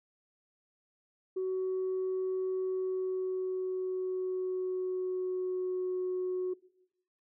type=tone with pitch glide; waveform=sine; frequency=374.4 to 367.1 Hz; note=F#4 to F#4; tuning=+20 to -14 cents; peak=-29 dBFS; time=1.36-6.54 s; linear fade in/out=10 ms; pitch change=-34 cents; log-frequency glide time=2.57-6.01 s; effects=noise-tail reverb RT60 0.9 s tail -21 dB re dry + tanh soft clip ceiling -27 dBFS